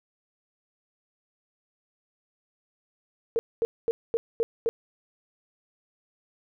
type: tone bursts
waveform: sine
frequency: 459.7 Hz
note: A#4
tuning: 24 cents flat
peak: -21 dBFS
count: 6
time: 3.36-4.69 s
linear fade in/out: 0 ms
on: 30 ms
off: 230 ms
effects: none